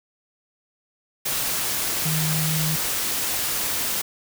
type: tone in noise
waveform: sine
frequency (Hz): 156.6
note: D#3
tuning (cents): +11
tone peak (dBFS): -23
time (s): 2.05-2.76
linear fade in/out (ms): 10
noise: white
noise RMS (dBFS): -25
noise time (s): 1.25-4.02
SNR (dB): -1
effects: none